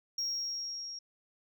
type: tone with level ramp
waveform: sine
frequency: 5590 Hz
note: F8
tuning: 1 cent sharp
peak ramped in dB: -28 to -40 dBFS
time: 0.18-0.99 s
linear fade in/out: 5 ms
effects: tanh soft clip ceiling -30 dBFS